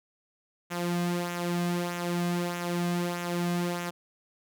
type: tone with flanger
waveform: sawtooth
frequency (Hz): 174.61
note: F3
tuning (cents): 0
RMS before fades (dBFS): -30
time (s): 0.7-3.91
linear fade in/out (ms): 20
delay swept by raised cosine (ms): 0.21 to 2.21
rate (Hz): 1.6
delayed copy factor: -0.55
effects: none

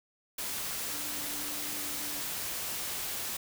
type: tone in noise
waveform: sine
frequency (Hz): 293.7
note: D4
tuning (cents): 0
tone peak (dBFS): -47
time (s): 0.93-2.2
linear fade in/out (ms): 5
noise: white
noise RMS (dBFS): -36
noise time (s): 0.38-3.37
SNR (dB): -14
effects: none

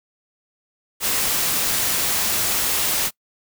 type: noise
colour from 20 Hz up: white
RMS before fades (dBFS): -21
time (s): 1-3.11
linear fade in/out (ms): 50
effects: noise-tail reverb RT60 0.1 s tail -24 dB re dry

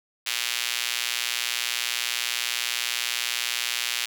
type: tone with high-pass filter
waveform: sawtooth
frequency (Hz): 120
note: B2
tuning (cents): -49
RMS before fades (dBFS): -28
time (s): 0.26-4.06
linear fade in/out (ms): 10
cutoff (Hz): 2800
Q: 1.3
effects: none

